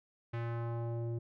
square tone with low-pass filter sweep, 117 Hz, A#2, 7 cents sharp, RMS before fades -37 dBFS, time 0.33-1.19 s, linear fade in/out 10 ms, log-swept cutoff 2300 to 380 Hz, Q 1.3, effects none

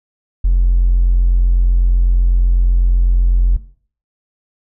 triangle tone, 44 Hz, F1, 14 cents sharp, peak -5 dBFS, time 0.44-3.57 s, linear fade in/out 10 ms, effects noise-tail reverb RT60 0.5 s tail -20 dB re dry + tanh soft clip ceiling -6 dBFS

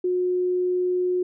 sine tone, 362.1 Hz, F#4, 37 cents flat, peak -20 dBFS, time 0.04-1.23 s, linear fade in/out 5 ms, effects none

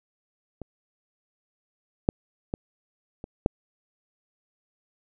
clicks, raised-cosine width 2 ms, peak -23 / -6 / -15 / -23 / -6 dBFS, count 5, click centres 0.617 / 2.089 / 2.539 / 3.241 / 3.461 s, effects none

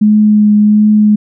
sine tone with vibrato, 210.7 Hz, G#3, 25 cents sharp, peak -4 dBFS, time 0.01-1.16 s, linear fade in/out 10 ms, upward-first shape triangle, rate 1.4 Hz, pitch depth 16 cents each way, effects none

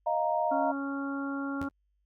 sine chord, Eb suspended second, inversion none, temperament equal, 622.3 / 698.5 / 932.3 Hz, Eb5 / F5 / Bb5, 0 / 0 / 0 cents, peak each -30 dBFS, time 0.06-0.72 s, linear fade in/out 10 ms
harmonic tone, 277.2 Hz, C#4, in tune, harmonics 1 / 2 / 3 / 4 / 5, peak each -32 / -43 / -45 / -44 / -39 dBFS, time 0.51-1.69 s, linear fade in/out 10 ms
sawtooth tone with exponential decay, 85 Hz, F2, 46 cents flat, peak -31 dBFS, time 1.61-1.72 s, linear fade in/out 5 ms, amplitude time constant 22 ms
effects added 50 Hz sine -70 dBFS peak until 2.05 s

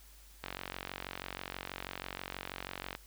click train, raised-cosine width 0.3 ms, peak -22 dBFS, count 117, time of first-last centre 0.44-2.951 s, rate 46.2 Hz, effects added 50 Hz sine -56 dBFS peak until 3.06 s + white hiss -60 dBFS RMS until 3.06 s

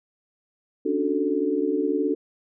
sine chord, D major seventh, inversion third, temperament equal with one note detuned, 277.2 / 296.2 / 370 / 440 Hz, C#4 / D4 / F#4 / A4, 0 / +15 / 0 / 0 cents, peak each -29 / -25 / -27 / -26 dBFS, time 0.85-2.15 s, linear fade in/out 10 ms, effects none

